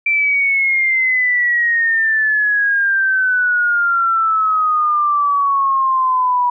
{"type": "exponential sweep", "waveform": "sine", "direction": "down", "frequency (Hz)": [2349, 973], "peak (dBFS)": -12, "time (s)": [0.06, 6.5], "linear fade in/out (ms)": 5, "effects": []}